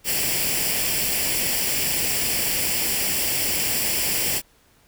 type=noise with comb filter; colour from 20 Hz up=white; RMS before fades=-23 dBFS; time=0.04-4.42 s; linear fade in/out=50 ms; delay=0.39 ms; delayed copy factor=+0.65; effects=pink hiss -58 dBFS RMS until 4.87 s